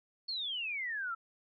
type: exponential sweep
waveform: sine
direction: down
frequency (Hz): 4435 to 1310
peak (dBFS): -34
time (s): 0.28-1.15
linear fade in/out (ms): 10
effects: MP3 48 kbps